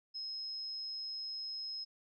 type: tone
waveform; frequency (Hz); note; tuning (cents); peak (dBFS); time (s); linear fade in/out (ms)
sine; 5140; E8; -45; -39; 0.14-1.85; 20
effects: none